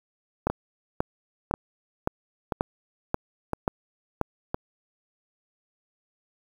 two click trains, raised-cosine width 1 ms, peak -9 / -12 dBFS, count 8 / 5, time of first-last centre 0.47-4.213 / 0.5-4.544 s, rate 1.87 / 0.989 Hz, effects 7-bit

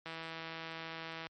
click train, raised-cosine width 0.3 ms, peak -27 dBFS, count 198, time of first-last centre 0.06-1.269 s, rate 163 Hz, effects high-pass 60 Hz 12 dB/octave + MP3 48 kbps

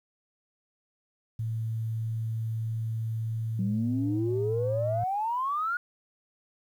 sine tone, 112.3 Hz, A2, 36 cents sharp, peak -28 dBFS, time 1.39-5.04 s, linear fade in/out 5 ms
sine exponential sweep, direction up, 183.7 to 1454 Hz, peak -26 dBFS, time 3.59-5.77 s, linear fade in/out 2 ms
effects tanh soft clip ceiling -18 dBFS + 10-bit

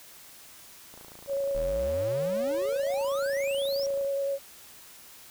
click train, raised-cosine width 1 ms, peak -35 dBFS, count 88, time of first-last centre 0.94-4.047 s, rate 28 Hz
sine tone with vibrato, 554.4 Hz, C#5, in tune, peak -26 dBFS, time 1.27-4.39 s, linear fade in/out 50 ms, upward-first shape square, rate 10 Hz, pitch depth 10 cents each way
square exponential sweep, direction up, 35.26 to 5730 Hz, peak -35 dBFS, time 1.55-3.86 s, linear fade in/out 0 ms
effects white hiss -50 dBFS RMS until 5.3 s

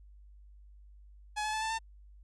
sawtooth tone with pitch steps, 845 / 857.8 / 870.8 / 883.9 / 897.3 Hz, G#5 / A5 / A5 / A5 / A5, +30 / -44 / -18 / +8 / +34 cents, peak -28 dBFS, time 1.36-1.79 s, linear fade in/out 20 ms, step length 86 ms, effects added 50 Hz sine -52 dBFS peak until 2.23 s + resampled to 22050 Hz

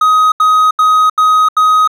triangle tone bursts, 1258 Hz, D#6, 19 cents sharp, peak -4 dBFS, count 5, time 0.01-1.876 s, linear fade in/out 5 ms, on 310 ms, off 79 ms, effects none

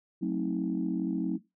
sine chord, F# diminished seventh, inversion none, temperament just, 185 / 222 / 266.4 / 319.7 Hz, F#3 / A3 / C4 / Eb4, 0 / +16 / +31 / +47 cents, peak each -31 / -35 / -33 / -32 dBFS, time 0.21-1.38 s, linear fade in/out 20 ms, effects noise-tail reverb RT60 0.2 s tail -18 dB re dry + tanh soft clip ceiling -19 dBFS

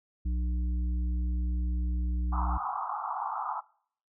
harmonic tone, 60.7 Hz, B1, 29 cents flat, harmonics 1 / 3 / 5, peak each -27 / -40 / -45 dBFS, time 0.25-2.58 s, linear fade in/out 10 ms
pink band-pass noise, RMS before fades -34 dBFS, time 2.32-3.61 s, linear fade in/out 10 ms, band 740 to 1300 Hz, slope 96 dB/octave
effects noise-tail reverb RT60 0.6 s tail -23 dB re dry

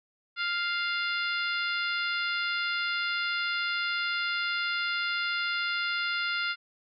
harmonic tone, 698.5 Hz, F5, in tune, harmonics 2 / 3 / 4 / 5 / 6 / 7, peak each -30 / -34 / -36 / -38 / -40 / -41 dBFS, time 0.36-6.56 s, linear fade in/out 50 ms, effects none

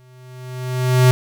square tone with exponential growth, 127 Hz, B2, 49 cents sharp, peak -8 dBFS, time 0-1.11 s, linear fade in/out 0 ms, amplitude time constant 240 ms, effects none

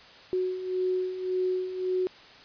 sine beating tone pair, 367.6 / 369.4 Hz, F#4 / F#4, -11 / -3 cents, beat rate 1.8 Hz, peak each -33 / -27 dBFS, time 0.33-2.07 s, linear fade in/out 0 ms, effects white hiss -50 dBFS RMS until 2.44 s + resampled to 11025 Hz

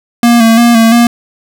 square tone with vibrato, 231.5 Hz, A#3, 12 cents flat, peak -4 dBFS, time 0.23-1.07 s, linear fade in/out 2 ms, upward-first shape square, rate 2.9 Hz, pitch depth 38 cents each way, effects none

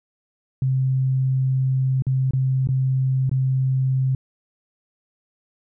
sine tone with dropouts, 131.5 Hz, C3, 9 cents sharp, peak -17 dBFS, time 0.62-4.15 s, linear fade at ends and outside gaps 2 ms, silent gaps 2.022-2.067 / 2.309-2.334 / 2.673-2.688 / 3.295-3.314 s, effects none

